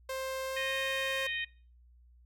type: tone with pitch glide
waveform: sawtooth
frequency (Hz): 527 to 535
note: C5 to C5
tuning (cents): +12 to +38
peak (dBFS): -31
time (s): 0.09-1.27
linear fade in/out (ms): 5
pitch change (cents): +26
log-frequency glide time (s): 0.46-0.75
type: harmonic tone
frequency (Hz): 620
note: D#5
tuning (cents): -6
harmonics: 3 / 4 / 5 / 6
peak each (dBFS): -36 / -38 / -40 / -42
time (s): 0.56-1.45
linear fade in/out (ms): 10
effects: noise-tail reverb RT60 0.4 s tail -22 dB re dry + added 60 Hz sine -57 dBFS peak until 2.25 s